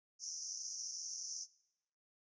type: band-pass noise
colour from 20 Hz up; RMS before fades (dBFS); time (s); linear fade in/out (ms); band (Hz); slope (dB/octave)
pink; -45; 0.19-1.47; 50; 5400 to 6400; 96
effects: noise-tail reverb RT60 0.8 s tail -21 dB re dry + resampled to 16000 Hz